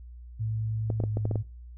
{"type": "tone with pitch glide", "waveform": "sine", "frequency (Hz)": [110, 106.81], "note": ["A2", "G#2"], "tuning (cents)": [0, 49], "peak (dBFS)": -27, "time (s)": [0.39, 1.43], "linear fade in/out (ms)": 20, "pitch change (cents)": -51, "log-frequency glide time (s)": [0.98, 1.06]}
{"type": "clicks", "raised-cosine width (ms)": 2, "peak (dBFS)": -18, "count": 7, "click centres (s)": [0.902, 1.002, 1.038, 1.171, 1.254, 1.312, 1.357]}
{"effects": ["noise-tail reverb RT60 0.3 s tail -23 dB re dry", "added 60 Hz sine -42 dBFS peak until 1.77 s"]}